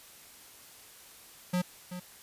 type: tone with echo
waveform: square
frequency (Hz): 179.9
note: F#3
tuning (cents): -48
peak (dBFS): -27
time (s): 1.53-1.62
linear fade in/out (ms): 10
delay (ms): 380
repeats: 1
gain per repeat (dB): -11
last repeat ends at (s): 2
effects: white hiss -53 dBFS RMS until 2.22 s + resampled to 32000 Hz